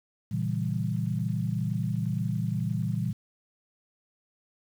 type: chord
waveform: sine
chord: A# diminished seventh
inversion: none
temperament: equal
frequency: 116.54 / 138.59 / 164.81 / 196 Hz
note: A#2 / C#3 / E3 / G3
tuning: 0 / 0 / 0 / 0 cents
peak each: -30 / -34 / -31 / -33 dBFS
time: 0.31-3.13 s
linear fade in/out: 10 ms
effects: 9-bit